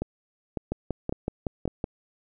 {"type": "two click trains", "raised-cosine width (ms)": 2, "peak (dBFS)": [-14, -15], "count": [7, 4], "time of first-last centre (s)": [[0.72, 1.841], [0.02, 1.677]], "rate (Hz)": [5.35, 1.81], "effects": []}